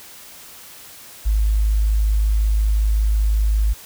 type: tone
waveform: sine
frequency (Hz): 52.7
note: G#1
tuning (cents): +26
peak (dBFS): -14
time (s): 1.25-3.74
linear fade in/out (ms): 20
effects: white hiss -41 dBFS RMS until 3.85 s